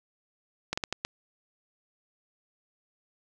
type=slowing click train; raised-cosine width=0.2 ms; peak=-12 dBFS; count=5; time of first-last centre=0.73-1.05 s; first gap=45 ms; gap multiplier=1.4; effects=none